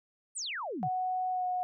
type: exponential sweep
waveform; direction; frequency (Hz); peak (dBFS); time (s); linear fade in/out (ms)
sine; down; 9540 to 113.2; -34; 0.35-0.89; 20
type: tone with pitch glide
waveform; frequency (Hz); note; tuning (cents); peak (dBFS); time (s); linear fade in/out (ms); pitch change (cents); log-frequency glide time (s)
sine; 740 to 729.4; F#5 to F#5; 0 to -25; -29; 0.83-1.63; 0; -25; 1.31-1.45
effects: none